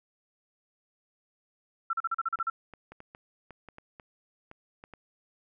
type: tone bursts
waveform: sine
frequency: 1345 Hz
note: E6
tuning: 34 cents sharp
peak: -26 dBFS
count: 9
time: 1.9-2.5 s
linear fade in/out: 5 ms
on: 32 ms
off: 39 ms
type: clicks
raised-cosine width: 0.5 ms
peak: -31 dBFS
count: 12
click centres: 2.389 / 2.737 / 2.92 / 3.004 / 3.149 / 3.507 / 3.687 / 3.784 / 3.998 / 4.514 / 4.839 / 4.937 s
effects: none